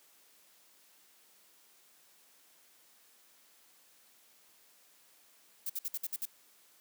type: noise bursts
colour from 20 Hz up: violet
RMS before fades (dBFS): -36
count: 7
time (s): 5.66-6.255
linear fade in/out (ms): 5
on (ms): 37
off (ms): 56
effects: white hiss -64 dBFS RMS until 6.8 s + high-pass 200 Hz 12 dB/octave